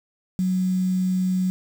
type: tone with quantisation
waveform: sine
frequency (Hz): 185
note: F#3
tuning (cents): 0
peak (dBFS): -19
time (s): 0.39-1.5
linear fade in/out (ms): 0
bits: 7
effects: none